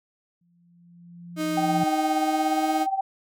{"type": "tone with exponential growth", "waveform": "sine", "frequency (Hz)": 172.8, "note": "F3", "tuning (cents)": -18, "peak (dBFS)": -23, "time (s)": [0.41, 1.84], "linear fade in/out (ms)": 5, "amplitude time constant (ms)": 310}
{"type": "tone with pitch glide", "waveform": "35% pulse", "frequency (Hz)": [310.8, 313], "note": ["D#4", "D#4"], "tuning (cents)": [-2, 10], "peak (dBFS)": -23, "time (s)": [1.36, 2.87], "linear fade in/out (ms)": 50, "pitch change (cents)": 12, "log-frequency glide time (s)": [2.21, 2.67]}
{"type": "tone with tremolo", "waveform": "sine", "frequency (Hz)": 775, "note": "G5", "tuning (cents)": -20, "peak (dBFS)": -19, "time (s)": [1.57, 3.01], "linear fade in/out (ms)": 5, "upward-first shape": "triangle", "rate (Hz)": 17, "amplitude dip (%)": 85}
{"effects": []}